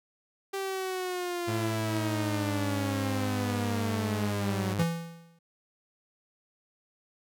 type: linear sweep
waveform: sawtooth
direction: down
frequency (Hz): 392 to 185.1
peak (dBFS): -27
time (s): 0.53-4.74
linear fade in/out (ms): 10
type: tone with pitch glide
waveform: sawtooth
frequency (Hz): 109.7 to 101.76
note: A2 to G#2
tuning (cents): -5 to -35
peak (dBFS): -26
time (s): 1.47-4.84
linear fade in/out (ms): 20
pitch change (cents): -130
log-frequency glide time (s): 2.11-2.58
type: tone with exponential decay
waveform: square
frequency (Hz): 167.3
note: E3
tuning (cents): +26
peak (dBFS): -23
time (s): 4.79-5.39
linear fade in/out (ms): 5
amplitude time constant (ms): 130
effects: none